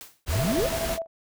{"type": "noise with exponential decay", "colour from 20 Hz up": "white", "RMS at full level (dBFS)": -39, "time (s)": [0.01, 0.25], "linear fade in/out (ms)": 0, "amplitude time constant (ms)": 52}
{"type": "noise", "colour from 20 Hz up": "pink", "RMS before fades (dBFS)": -30, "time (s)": [0.26, 0.99], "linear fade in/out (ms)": 50}
{"type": "exponential sweep", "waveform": "sine", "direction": "up", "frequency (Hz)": [63.6, 583], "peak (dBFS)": -23, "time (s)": [0.28, 0.67], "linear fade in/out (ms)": 10}
{"type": "tone with tremolo", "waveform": "sine", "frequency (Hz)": 660, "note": "E5", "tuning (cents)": 2, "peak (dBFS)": -26, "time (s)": [0.31, 1.07], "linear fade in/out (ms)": 50, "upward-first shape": "square", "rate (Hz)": 12, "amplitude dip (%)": 65}
{"effects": []}